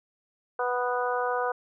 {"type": "harmonic tone", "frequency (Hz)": 246.9, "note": "B3", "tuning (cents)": 0, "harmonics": [2, 3, 4, 5, 6], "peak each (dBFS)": [-29, -31, -32, -33, -34], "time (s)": [0.59, 1.52], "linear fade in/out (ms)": 5, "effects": []}